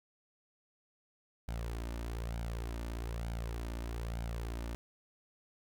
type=tone with flanger; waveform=sawtooth; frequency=57.4 Hz; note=A#1; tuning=26 cents flat; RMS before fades=-39 dBFS; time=1.48-4.75 s; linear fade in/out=0 ms; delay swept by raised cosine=1.3 to 3.4 ms; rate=1.1 Hz; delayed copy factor=+0.55; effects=none